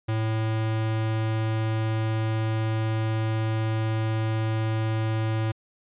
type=tone; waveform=square; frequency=110.5 Hz; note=A2; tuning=8 cents sharp; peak=-24 dBFS; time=0.08-5.52 s; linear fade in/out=10 ms; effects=resampled to 8000 Hz